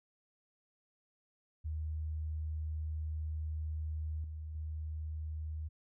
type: tone with level steps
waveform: sine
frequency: 77.78 Hz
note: D#2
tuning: in tune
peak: -35 / -40 / -37 dBFS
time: 1.64-5.69 s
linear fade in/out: 20 ms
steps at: 4.24 / 4.55 s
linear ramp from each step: 2 ms
effects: none